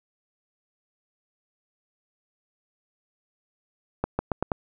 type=accelerating click train; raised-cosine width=1 ms; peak=-10 dBFS; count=5; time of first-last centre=4.04-4.518 s; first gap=150 ms; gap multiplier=0.85; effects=none